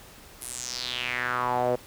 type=tone with band-pass filter sweep; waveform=sawtooth; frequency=124 Hz; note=B2; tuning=7 cents sharp; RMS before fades=-29 dBFS; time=0.41-1.76 s; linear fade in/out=10 ms; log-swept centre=11000 to 520 Hz; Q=4.2; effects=pink hiss -49 dBFS RMS until 1.86 s